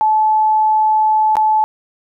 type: tone with dropouts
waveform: sine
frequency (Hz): 865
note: A5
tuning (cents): -30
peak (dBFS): -10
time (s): 0.01-1.64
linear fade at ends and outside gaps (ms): 0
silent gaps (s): 1.355-1.368
effects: none